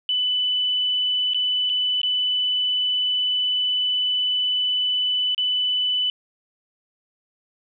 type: tone with dropouts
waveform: sine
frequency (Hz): 2992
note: F#7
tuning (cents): +19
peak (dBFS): -19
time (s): 0.09-6.1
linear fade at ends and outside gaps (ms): 1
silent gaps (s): 1.335-1.345 / 1.694-1.698 / 2.016-2.032 / 5.347-5.379
effects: none